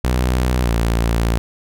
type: tone with pitch glide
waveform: sawtooth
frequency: 62.4 to 57.22 Hz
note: B1 to A#1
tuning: +19 to -31 cents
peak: -11 dBFS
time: 0.04-1.38 s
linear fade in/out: 0 ms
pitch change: -150 cents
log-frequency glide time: 0.63-0.69 s
effects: none